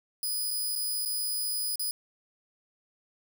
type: tone with dropouts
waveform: 5% pulse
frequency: 4978 Hz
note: D#8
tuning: in tune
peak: -22 dBFS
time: 0.23-1.91 s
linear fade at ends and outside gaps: 1 ms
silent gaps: 0.507-0.511 / 0.754-0.76 / 1.051-1.058 / 1.757-1.795 s
effects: none